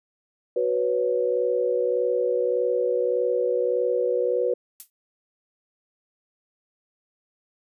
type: chord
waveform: sine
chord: F# suspended fourth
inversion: none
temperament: just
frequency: 370 / 493.3 / 555 Hz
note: F#4 / B4 / C#5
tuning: 0 / -2 / +2 cents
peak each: -27 / -22 / -28 dBFS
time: 0.56-4.54 s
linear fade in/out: 5 ms
type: noise with exponential decay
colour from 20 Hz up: violet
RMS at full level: -32 dBFS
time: 4.8-4.9 s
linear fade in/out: 0 ms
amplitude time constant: 21 ms
effects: resampled to 32000 Hz